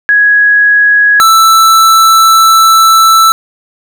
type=tone pair in turn; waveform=sine / square; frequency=1667 / 1323.1 Hz; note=G#6 / E6; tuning=+6 / +6 cents; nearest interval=major third; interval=400 cents; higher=first; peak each=-3 dBFS; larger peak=neither; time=0.09-1.2 / 1.2-3.32 s; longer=second; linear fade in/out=0 ms; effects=none